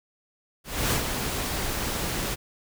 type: noise with ADSR envelope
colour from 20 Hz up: pink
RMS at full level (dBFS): -23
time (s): 0.64-2.36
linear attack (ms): 280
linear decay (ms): 91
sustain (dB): -6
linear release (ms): 28
effects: none